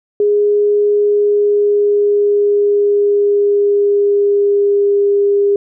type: tone with pitch glide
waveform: sine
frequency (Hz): 413.2 to 403.8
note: G#4 to G#4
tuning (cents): -9 to -49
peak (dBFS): -9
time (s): 0.2-5.56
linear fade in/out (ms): 2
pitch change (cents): -40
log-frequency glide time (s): 0.92-5.02
effects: none